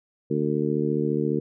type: harmonic tone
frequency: 74.6 Hz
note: D2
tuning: 28 cents sharp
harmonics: 2 / 3 / 4 / 5 / 6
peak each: -28 / -28 / -28 / -28 / -28 dBFS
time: 0.3-1.4 s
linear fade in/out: 10 ms
effects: none